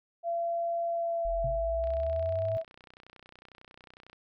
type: tone with pitch glide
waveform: sine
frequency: 680 to 653.4 Hz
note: F5 to E5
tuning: -46 to -15 cents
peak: -28 dBFS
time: 0.23-2.64 s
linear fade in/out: 50 ms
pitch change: -69 cents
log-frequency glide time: 0.85-2.39 s
type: exponential sweep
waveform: sine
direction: up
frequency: 41.2 to 107.8 Hz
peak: -34 dBFS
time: 1.25-2.57 s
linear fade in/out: 0 ms
type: tone with exponential decay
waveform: sine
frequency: 128.2 Hz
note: C3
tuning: 35 cents flat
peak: -30 dBFS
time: 1.44-1.67 s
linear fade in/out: 5 ms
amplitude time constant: 49 ms
type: click train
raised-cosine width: 0.3 ms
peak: -35 dBFS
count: 72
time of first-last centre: 1.84-4.13 s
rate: 31 Hz
effects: none